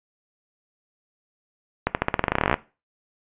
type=accelerating click train; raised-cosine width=0.5 ms; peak=-4 dBFS; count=19; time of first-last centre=1.87-2.541 s; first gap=79 ms; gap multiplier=0.9; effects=noise-tail reverb RT60 0.3 s tail -18 dB re dry + resampled to 8000 Hz